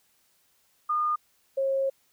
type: tone pair in turn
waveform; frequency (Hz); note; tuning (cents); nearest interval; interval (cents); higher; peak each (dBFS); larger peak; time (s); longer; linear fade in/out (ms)
sine; 1218 / 540.5; D#6 / C#5; -37 / -44; octave + major second; 1407; first; -23; neither; 0.89-1.16 / 1.57-1.9; second; 10
effects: white hiss -67 dBFS RMS until 2.12 s